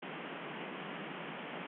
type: band-pass noise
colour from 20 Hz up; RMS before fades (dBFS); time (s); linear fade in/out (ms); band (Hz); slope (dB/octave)
pink; -44; 0.02-1.67; 10; 150 to 3200; 96
effects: none